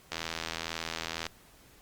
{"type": "click train", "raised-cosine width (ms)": 0.2, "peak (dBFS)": -16, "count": 95, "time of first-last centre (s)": [0.12, 1.266], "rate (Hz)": 82, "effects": ["pink hiss -58 dBFS RMS until 1.81 s", "Opus 48 kbps"]}